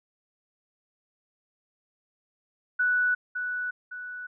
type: tone with echo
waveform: sine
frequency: 1480 Hz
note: F#6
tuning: in tune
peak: -21 dBFS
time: 2.79-3.15 s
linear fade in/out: 10 ms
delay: 560 ms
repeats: 2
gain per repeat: -7 dB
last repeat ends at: 4.27 s
effects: none